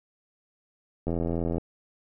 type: click train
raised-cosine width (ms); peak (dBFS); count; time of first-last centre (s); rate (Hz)
2; -16; 44; 1.07-1.582; 84
effects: none